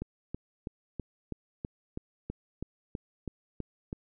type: click train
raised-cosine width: 3 ms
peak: -22 dBFS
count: 13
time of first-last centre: 0.02-3.929 s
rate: 3.07 Hz
effects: none